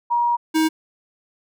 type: tone pair in turn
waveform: sine / square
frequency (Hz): 952 / 316.9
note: A#5 / D#4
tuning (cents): +36 / +32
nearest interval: octave + perfect fifth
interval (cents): 1904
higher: first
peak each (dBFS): -16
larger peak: neither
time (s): 0.1-0.37 / 0.54-0.69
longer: first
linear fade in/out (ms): 20
effects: none

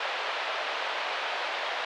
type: band-pass noise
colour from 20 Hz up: pink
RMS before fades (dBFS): -32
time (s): 0-1.85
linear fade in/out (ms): 5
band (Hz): 570 to 3700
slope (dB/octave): 24
effects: none

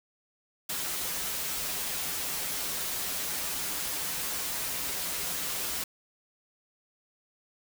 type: noise with comb filter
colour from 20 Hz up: white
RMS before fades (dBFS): -33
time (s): 0.69-5.84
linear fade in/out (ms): 5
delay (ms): 8.8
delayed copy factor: -0.55
effects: none

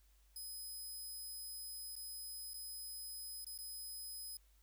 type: tone with dropouts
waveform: 5% pulse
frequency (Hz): 5040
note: D#8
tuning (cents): +21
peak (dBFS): -40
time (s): 0.36-4.37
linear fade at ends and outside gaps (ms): 2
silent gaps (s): 1.955-1.963 / 2.535-2.541 / 3.446-3.466 / 3.578-3.587
effects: added 50 Hz sine -66 dBFS peak until 4.62 s + white hiss -75 dBFS RMS until 4.62 s

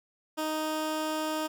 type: tone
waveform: 15% pulse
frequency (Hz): 311.1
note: D#4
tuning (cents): 0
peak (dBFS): -23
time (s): 0.37-1.48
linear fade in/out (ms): 20
effects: none

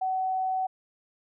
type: tone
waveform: sine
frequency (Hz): 753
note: F#5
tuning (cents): +30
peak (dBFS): -25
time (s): 0.01-0.67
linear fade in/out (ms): 10
effects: none

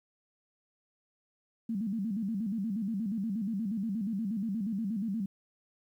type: tone with vibrato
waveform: sine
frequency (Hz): 210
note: G#3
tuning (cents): +19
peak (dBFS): -30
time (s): 1.69-5.26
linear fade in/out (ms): 5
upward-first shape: square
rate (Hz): 8.4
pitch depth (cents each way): 140
effects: 11-bit

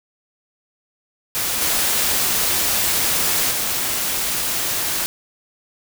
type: noise with level steps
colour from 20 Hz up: white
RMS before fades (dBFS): -22 / -19 / -22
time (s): 1.35-5.06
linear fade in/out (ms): 0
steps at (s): 1.61 / 3.51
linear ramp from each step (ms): 2
effects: none

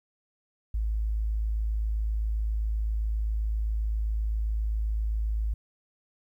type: tone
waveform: sine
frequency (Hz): 53.8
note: A1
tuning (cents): -38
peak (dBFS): -25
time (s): 0.74-5.54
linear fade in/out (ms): 5
effects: 11-bit

